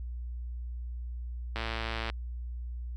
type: click train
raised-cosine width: 0.3 ms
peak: -18 dBFS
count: 62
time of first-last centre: 1.56-2.1 s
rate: 113 Hz
effects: added 60 Hz sine -35 dBFS peak until 2.96 s